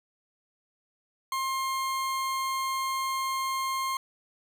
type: tone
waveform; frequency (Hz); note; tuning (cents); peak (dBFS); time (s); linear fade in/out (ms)
40% pulse; 1063; C6; +27; -27; 1.32-3.97; 2
effects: none